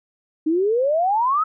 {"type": "exponential sweep", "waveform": "sine", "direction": "up", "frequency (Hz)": [302.8, 1314], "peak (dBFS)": -16, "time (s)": [0.46, 1.44], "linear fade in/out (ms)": 10, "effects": []}